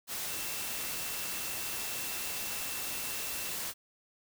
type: tone in noise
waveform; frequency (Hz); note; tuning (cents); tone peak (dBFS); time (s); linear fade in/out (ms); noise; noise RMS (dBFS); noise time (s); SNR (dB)
sine; 2681; E7; +29; -46; 0.25-3.57; 50; white; -37; 0.07-3.74; -12
effects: none